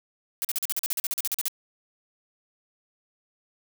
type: noise bursts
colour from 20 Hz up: blue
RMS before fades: -27 dBFS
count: 16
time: 0.42-1.482 s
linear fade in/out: 0 ms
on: 27 ms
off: 42 ms
effects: none